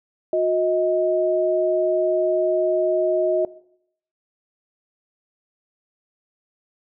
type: tone pair together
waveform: sine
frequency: 362.1 / 630 Hz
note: F#4 / D#5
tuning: -37 / +21 cents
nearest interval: minor seventh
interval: 958 cents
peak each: -22 / -19 dBFS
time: 0.33-3.45 s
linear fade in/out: 2 ms
effects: noise-tail reverb RT60 0.7 s tail -19 dB re dry